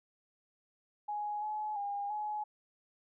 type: tone with pitch steps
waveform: sine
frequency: 834 / 850 / 809 / 844 Hz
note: G#5 / G#5 / G#5 / G#5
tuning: +7 / +40 / -46 / +28 cents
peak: -34 dBFS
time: 1.08-2.44 s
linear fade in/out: 10 ms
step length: 340 ms
effects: none